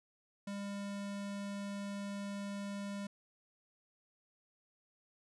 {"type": "tone", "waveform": "square", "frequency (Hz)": 200.7, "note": "G3", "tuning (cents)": 41, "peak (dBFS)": -40, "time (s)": [0.47, 3.07], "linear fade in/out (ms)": 5, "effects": ["resampled to 24000 Hz"]}